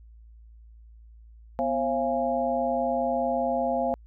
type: tone cluster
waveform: sine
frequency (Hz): 247.2 / 537 / 686 / 826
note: B3 / C5 / F5 / G#5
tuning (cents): +2 / +45 / -31 / -10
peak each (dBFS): -31 / -28 / -27 / -31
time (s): 1.59-3.94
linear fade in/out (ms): 0
effects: added 56 Hz sine -47 dBFS peak until 4.06 s